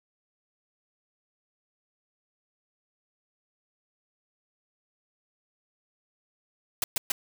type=noise bursts; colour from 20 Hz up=white; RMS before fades=-27 dBFS; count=3; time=6.82-7.12 s; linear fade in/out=2 ms; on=20 ms; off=120 ms; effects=none